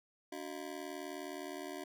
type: ring-modulated tone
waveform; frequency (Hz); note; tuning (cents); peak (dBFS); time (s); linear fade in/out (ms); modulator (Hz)
25% pulse; 329.6; E4; 0; -35; 0.32-1.84; 5; 39.8
effects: none